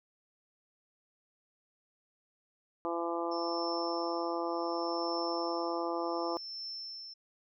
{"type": "harmonic tone", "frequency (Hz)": 169.4, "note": "E3", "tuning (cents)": 48, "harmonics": [2, 3, 4, 5, 6, 7], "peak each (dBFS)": [-36, -38, -39, -40, -41, -41], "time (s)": [2.85, 6.37], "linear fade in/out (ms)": 0}
{"type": "tone with tremolo", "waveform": "sine", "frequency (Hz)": 5340, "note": "E8", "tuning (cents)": 22, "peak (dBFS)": -38, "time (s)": [3.31, 7.14], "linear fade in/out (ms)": 10, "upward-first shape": "triangle", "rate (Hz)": 0.67, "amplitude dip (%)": 90}
{"effects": []}